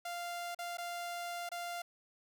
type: tone with dropouts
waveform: sawtooth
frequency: 696 Hz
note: F5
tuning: 6 cents flat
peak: -35 dBFS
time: 0.05-1.82 s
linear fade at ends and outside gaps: 5 ms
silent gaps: 0.548-0.588 / 0.772-0.782 / 1.491-1.516 s
effects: none